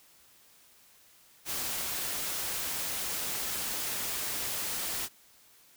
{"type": "noise", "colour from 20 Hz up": "white", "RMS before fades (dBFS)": -34, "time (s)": [1.45, 5.09], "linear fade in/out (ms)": 50, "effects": ["white hiss -60 dBFS RMS until 5.76 s"]}